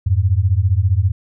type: beating tone pair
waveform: sine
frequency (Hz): 87.31 / 102.31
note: F2 / G#2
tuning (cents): 0 / -25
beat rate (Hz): 15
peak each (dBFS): -15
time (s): 0.06-1.12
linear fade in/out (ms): 10
effects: none